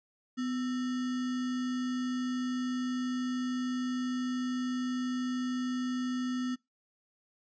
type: tone with sample-and-hold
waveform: sine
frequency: 251.5 Hz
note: B3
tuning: 32 cents sharp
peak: -30 dBFS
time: 0.37-6.56 s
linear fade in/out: 20 ms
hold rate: 1575 Hz
effects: noise-tail reverb RT60 0.2 s tail -24 dB re dry + resampled to 16000 Hz